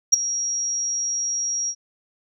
sine tone with ADSR envelope, 5660 Hz, F8, 22 cents sharp, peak -6 dBFS, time 0.12-1.75 s, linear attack 16 ms, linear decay 12 ms, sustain -16 dB, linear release 62 ms, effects tanh soft clip ceiling -6 dBFS

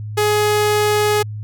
sawtooth tone, 419.6 Hz, G#4, 18 cents sharp, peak -10 dBFS, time 0.17-1.23 s, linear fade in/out 10 ms, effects added 106 Hz sine -25 dBFS peak until 1.43 s

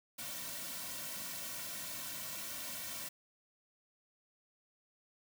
white noise with comb filter, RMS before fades -43 dBFS, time 0.18-3.09 s, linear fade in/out 10 ms, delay 2.4 ms, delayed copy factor -0.85, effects none

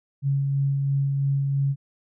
sine tone with tremolo, 138.7 Hz, C#3, 1 cent sharp, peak -19 dBFS, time 0.22-1.76 s, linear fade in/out 50 ms, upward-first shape sine, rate 3 Hz, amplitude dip 25%, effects none

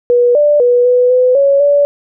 sine tone with pitch steps, 485.2 / 589 / 488.1 / 495.3 / 504 / 557 / 574 Hz, B4 / D5 / B4 / B4 / B4 / C#5 / D5, -31 / +5 / -20 / +5 / +35 / +8 / -40 cents, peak -6 dBFS, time 0.1-1.85 s, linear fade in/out 0 ms, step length 250 ms, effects none

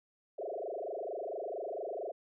sine tone with frequency modulation, 540 Hz, C#5, 45 cents flat, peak -36 dBFS, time 0.38-2.12 s, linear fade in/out 10 ms, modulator 24.4 Hz, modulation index 6.4, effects none

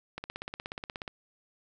click train, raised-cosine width 0.3 ms, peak -21 dBFS, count 16, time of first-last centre 0.18-1.078 s, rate 16.7 Hz, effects none

